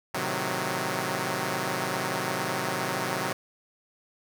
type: chord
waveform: 5% pulse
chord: A diminished seventh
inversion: none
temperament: equal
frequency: 110 / 130.81 / 155.56 / 185 Hz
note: A2 / C3 / Eb3 / Gb3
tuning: 0 / 0 / 0 / 0 cents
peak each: -26 / -21 / -23 / -20 dBFS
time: 0.14-3.33 s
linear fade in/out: 5 ms
effects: none